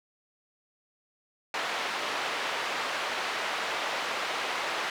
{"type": "band-pass noise", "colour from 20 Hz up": "pink", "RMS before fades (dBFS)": -32, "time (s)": [1.54, 4.9], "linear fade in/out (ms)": 2, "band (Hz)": [690, 3400], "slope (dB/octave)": 12, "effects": []}